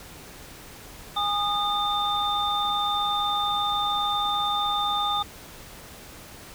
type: tone cluster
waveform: sine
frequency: 820 / 1230 / 3593 Hz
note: G#5 / D#6 / A7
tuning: -22 / -20 / +36 cents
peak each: -27 dBFS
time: 1.16-5.23 s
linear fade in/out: 10 ms
effects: pink hiss -44 dBFS RMS until 6.54 s